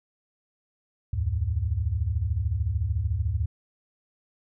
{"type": "tone cluster", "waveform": "sine", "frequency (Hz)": [70.9, 84.4, 104.6], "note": ["C#2", "E2", "G#2"], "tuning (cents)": [40, 41, 13], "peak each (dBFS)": -28, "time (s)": [1.13, 3.46], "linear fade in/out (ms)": 5, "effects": []}